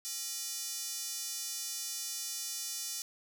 square tone with high-pass filter, 270 Hz, C#4, 45 cents flat, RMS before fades -39 dBFS, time 0.05-3.02 s, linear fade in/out 0 ms, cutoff 5800 Hz, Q 1.7, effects none

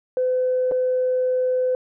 sine tone with dropouts, 508 Hz, B4, 49 cents sharp, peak -17 dBFS, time 0.17-1.75 s, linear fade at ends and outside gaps 1 ms, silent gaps 0.713-0.719 s, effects tanh soft clip ceiling -13 dBFS

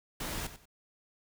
pink noise with echo, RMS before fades -37 dBFS, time 0.2-0.47 s, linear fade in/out 5 ms, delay 93 ms, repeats 2, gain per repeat -12 dB, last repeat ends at 0.656 s, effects none

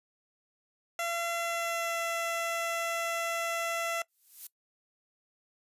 15% pulse tone with pitch glide, 680 to 672.2 Hz, F5 to E5, -46 to +34 cents, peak -24 dBFS, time 0.99-4.02 s, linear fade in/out 2 ms, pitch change -20 cents, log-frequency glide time 1.31-2.02 s
violet noise with exponential growth, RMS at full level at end -37 dBFS, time 4.08-4.47 s, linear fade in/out 5 ms, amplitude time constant 83 ms
effects noise-tail reverb RT60 0.1 s tail -20 dB re dry + resampled to 32000 Hz

